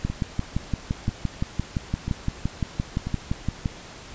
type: two click trains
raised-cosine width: 5 ms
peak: -11 / -15 dBFS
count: 22 / 4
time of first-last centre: 0.05-3.658 / 0.1-3.07 s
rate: 5.82 / 1.01 Hz
effects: pink hiss -42 dBFS RMS until 4.14 s + resampled to 16000 Hz